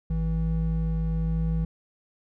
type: tone pair together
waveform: triangle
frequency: 54.46 / 162.3 Hz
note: A1 / E3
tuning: -17 / -27 cents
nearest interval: octave + perfect fifth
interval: 1890 cents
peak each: -24 dBFS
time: 0.1-1.65 s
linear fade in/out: 5 ms
effects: none